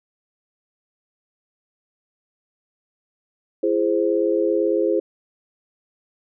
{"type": "chord", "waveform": "sine", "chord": "E augmented", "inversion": "none", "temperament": "equal with one note detuned", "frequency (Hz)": [337.3, 415.3, 523.3], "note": ["E4", "G#4", "B#4"], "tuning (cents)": [40, 0, 0], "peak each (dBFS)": [-21, -21, -22], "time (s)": [3.63, 5], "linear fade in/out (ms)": 5, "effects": []}